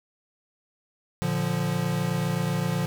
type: chord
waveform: square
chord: Bb major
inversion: none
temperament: equal with one note detuned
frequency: 115.6 / 146.83 / 174.61 Hz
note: Bb2 / D3 / F3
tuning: -14 / 0 / 0 cents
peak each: -32 / -29 / -28 dBFS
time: 1.22-2.86 s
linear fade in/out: 0 ms
effects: none